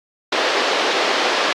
pink band-pass noise, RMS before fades -19 dBFS, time 0.32-1.53 s, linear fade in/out 5 ms, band 370 to 4800 Hz, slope 24 dB/octave, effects AAC 64 kbps

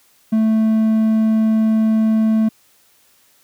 triangle tone, 220 Hz, A3, in tune, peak -10 dBFS, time 0.32-2.49 s, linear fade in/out 10 ms, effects white hiss -55 dBFS RMS until 3.43 s + high-pass 60 Hz 12 dB/octave

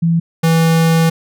sine / square tone pair in turn, 166.9 / 163.84 Hz, E3 / E3, +22 / -10 cents, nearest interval unison, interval 32 cents, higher first, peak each -10 dBFS, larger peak neither, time 0.02-0.2 / 0.43-1.1 s, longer second, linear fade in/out 10 ms, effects none

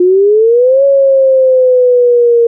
sine exponential two-way sweep, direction up then down, 353 to 557 to 465 Hz, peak -4 dBFS, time 0-2.47 s, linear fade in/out 5 ms, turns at 0.84 s, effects none

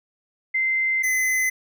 sine / square tone pair in turn, 2077 / 2037 Hz, C7 / C7, -13 / -47 cents, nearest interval unison, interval 34 cents, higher first, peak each -19 / -20 dBFS, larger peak first, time 0.54-1.03 / 1.03-1.5 s, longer first, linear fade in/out 10 ms, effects none

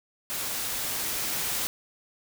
white noise with level ramp, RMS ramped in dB -32 to -29 dBFS, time 0.3-1.67 s, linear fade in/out 0 ms, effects none

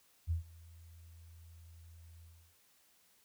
sine tone with ADSR envelope, 83.1 Hz, E2, 15 cents sharp, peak -29 dBFS, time 0.27-2.56 s, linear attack 39 ms, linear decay 120 ms, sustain -24 dB, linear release 340 ms, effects white hiss -69 dBFS RMS until 3.24 s

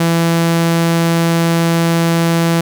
sawtooth tone, 167.1 Hz, E3, 24 cents sharp, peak -7 dBFS, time 0-2.61 s, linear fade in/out 5 ms, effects none

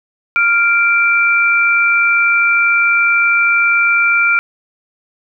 sine tone pair together, 1396.7 / 2349 Hz, F6 / D7, 0 / 0 cents, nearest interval major sixth, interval 900 cents, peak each -12 dBFS, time 0.36-4.39 s, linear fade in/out 0 ms, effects none

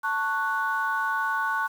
sine chord, F# minor, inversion first, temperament just, 888 / 1110 / 1480 Hz, A5 / C#6 / F#6, +16 / +2 / 0 cents, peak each -29 / -28 / -26 dBFS, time 0.03-1.68 s, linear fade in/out 20 ms, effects tanh soft clip ceiling -16 dBFS + 8-bit

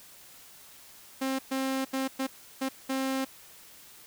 sawtooth tone bursts at uneven times, 265.9 Hz, C4, 28 cents sharp, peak -24 dBFS, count 6, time 1.21-1.39 / 1.51-1.85 / 1.93-2.08 / 2.19-2.27 / 2.61-2.69 / 2.89-3.25 s, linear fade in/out 10 ms, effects white hiss -52 dBFS RMS until 4.06 s

